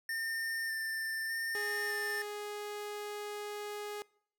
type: tone with vibrato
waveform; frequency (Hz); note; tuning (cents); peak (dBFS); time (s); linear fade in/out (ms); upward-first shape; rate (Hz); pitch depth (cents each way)
square; 1800; A6; +39; -35; 0.09-2.22; 2; square; 0.83; 12
type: tone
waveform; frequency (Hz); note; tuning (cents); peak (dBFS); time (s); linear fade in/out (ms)
sawtooth; 415.3; G#4; 0; -35; 1.55-4.02; 0
effects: noise-tail reverb RT60 0.6 s tail -23 dB re dry